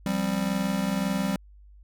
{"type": "chord", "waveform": "square", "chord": "F suspended second", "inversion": "none", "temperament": "just", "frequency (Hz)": [174.61, 196.44, 261.9], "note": ["F3", "G3", "C4"], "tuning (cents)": [0, 4, 2], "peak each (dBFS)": [-32, -27, -33], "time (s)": [0.06, 1.36], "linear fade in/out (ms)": 2, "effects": ["added 50 Hz sine -48 dBFS peak until 1.83 s"]}